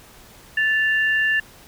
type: tone pair together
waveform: sine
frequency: 1752 / 2781 Hz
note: A6 / F7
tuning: -8 / -8 cents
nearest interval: minor sixth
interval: 800 cents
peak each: -17 / -26 dBFS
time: 0.57-1.4 s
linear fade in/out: 5 ms
effects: pink hiss -47 dBFS RMS until 1.67 s